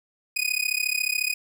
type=tone with amplitude modulation; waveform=sawtooth; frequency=2489 Hz; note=D#7; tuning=in tune; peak=-16 dBFS; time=0.36-1.34 s; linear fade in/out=10 ms; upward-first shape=sine; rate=34.1 Hz; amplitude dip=95%; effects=none